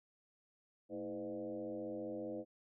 sine tone with frequency modulation, 415.3 Hz, G#4, in tune, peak -40 dBFS, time 0.89-2.45 s, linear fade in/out 50 ms, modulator 95 Hz, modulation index 2, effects none

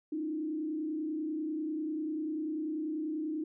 sine tone with frequency modulation, 310.2 Hz, D#4, 5 cents flat, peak -32 dBFS, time 0.12-3.44 s, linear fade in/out 5 ms, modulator 30.2 Hz, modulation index 0.68, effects none

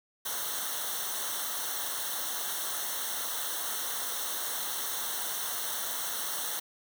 white noise with comb filter, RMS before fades -34 dBFS, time 0.25-6.6 s, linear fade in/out 10 ms, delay 0.41 ms, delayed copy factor -0.9, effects none

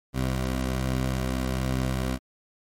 15% pulse tone pair together, 64.63 / 128 Hz, C2 / C3, -21 / -38 cents, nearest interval octave, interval 1183 cents, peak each -19 / -28 dBFS, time 0.13-2.19 s, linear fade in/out 50 ms, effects MP3 64 kbps

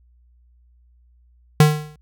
square tone with exponential decay, 151.5 Hz, D#3, 46 cents flat, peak -7 dBFS, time 1.6-1.96 s, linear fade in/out 2 ms, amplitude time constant 78 ms, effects added 60 Hz sine -52 dBFS peak until 2.01 s

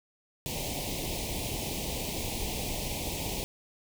pink band-stop noise, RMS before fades -34 dBFS, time 0.46-3.44 s, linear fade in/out 0 ms, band 910 to 2200 Hz, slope 48 dB/octave, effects none

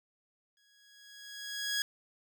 15% pulse tone with exponential growth, 1661.2 Hz, G#6, in tune, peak -22 dBFS, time 0.57-1.82 s, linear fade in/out 1 ms, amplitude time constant 270 ms, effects none

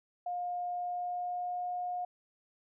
sine tone with pitch glide, 711 to 717.2 Hz, F5 to F5, +31 to +46 cents, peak -33 dBFS, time 0.26-2.05 s, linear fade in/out 5 ms, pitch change +15 cents, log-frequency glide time 0.71-1.7 s, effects none

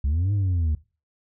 sine linear two-way sweep, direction up then down, 65.41 to 103.83 to 73.9 Hz, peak -17 dBFS, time 0.04-0.75 s, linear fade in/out 5 ms, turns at 0.33 s, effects noise-tail reverb RT60 0.3 s tail -19 dB re dry + tanh soft clip ceiling -19 dBFS

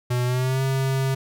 square tone with pitch glide, 123.47 to 133.87 Hz, B2 to C3, 0 to +40 cents, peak -21 dBFS, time 0.1-1.15 s, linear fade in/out 10 ms, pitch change +140 cents, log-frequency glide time 0.25-0.62 s, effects none

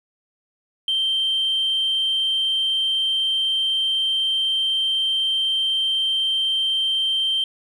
sine tone, 3136 Hz, G7, in tune, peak -17 dBFS, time 0.88-7.44 s, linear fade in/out 2 ms, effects tanh soft clip ceiling -15 dBFS + 9-bit

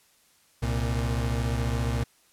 35% pulse tone pair together, 65.55 / 116.7 Hz, C2 / A#2, +4 / +2 cents, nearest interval minor seventh, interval 998 cents, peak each -26 dBFS, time 0.62-2.04 s, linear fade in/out 10 ms, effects white hiss -62 dBFS RMS until 2.32 s + low-pass 12000 Hz 12 dB/octave

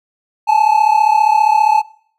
triangle tone pair together, 845 / 880 Hz, G#5 / A5, +30 / 0 cents, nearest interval minor second, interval 70 cents, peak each -10 dBFS, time 0.47-1.82 s, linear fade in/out 20 ms, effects noise-tail reverb RT60 0.6 s tail -23 dB re dry

